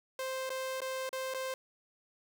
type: tone with dropouts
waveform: sawtooth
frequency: 523.3 Hz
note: C5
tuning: in tune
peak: -31 dBFS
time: 0.19-1.54 s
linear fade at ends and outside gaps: 2 ms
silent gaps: 0.494-0.502 / 0.805-0.817 / 1.092-1.129 / 1.339-1.345 s
effects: 11-bit